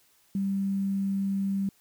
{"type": "tone with quantisation", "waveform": "sine", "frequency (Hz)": 195.9, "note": "G3", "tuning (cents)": -1, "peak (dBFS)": -25, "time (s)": [0.35, 1.69], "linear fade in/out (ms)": 2, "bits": 9, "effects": ["white hiss -64 dBFS RMS until 1.8 s"]}